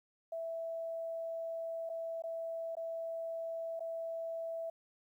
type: tone with dropouts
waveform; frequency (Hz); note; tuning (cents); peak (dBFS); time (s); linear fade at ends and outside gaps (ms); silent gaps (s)
sine; 659.3; E5; 0; -37; 0.32-4.7; 5; 1.893-1.898 / 2.222-2.237 / 2.753-2.768 / 3.795-3.804
effects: 12-bit